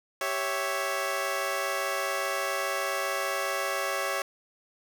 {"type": "chord", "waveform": "15% pulse", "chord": "C# diminished", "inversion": "second", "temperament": "equal", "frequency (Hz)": [392, 554.4, 659.3], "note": ["G4", "C#5", "E5"], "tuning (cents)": [0, 0, 0], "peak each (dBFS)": [-29, -24, -27], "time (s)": [0.21, 4.22], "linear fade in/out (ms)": 2, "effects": []}